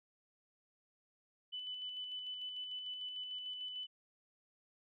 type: tone with tremolo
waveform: sine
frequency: 2998 Hz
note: F#7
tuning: 22 cents sharp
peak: -40 dBFS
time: 1.52-3.87 s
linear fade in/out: 20 ms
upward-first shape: square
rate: 6.7 Hz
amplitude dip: 30%
effects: none